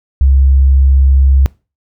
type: tone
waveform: sine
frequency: 67.4 Hz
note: C#2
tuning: 48 cents flat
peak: -5 dBFS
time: 0.21-1.46 s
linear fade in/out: 0 ms
effects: noise-tail reverb RT60 0.3 s tail -22 dB re dry